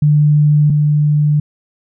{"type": "tone pair in turn", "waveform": "sine", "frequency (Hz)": [148.9, 148.9], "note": ["D3", "D3"], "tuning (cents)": [24, 24], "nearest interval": "unison", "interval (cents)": 0, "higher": "neither", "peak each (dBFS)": [-7, -9], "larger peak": "first", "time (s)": [[0.02, 0.7], [0.7, 1.4]], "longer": "second", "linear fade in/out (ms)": 5, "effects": []}